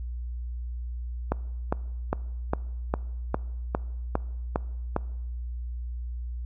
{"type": "click train", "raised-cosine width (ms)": 1, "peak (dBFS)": -10, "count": 10, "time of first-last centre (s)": [1.32, 4.964], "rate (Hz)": 2.47, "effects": ["noise-tail reverb RT60 1.0 s tail -22 dB re dry", "added 60 Hz sine -31 dBFS peak until 6.45 s"]}